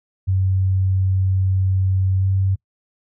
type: tone with pitch glide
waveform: sine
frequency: 94.7 to 95.97 Hz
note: F#2 to G2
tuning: +41 to -36 cents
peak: -15 dBFS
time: 0.27-2.56 s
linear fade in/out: 20 ms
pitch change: +23 cents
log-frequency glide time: 2.19-2.25 s
effects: noise-tail reverb RT60 0.1 s tail -23 dB re dry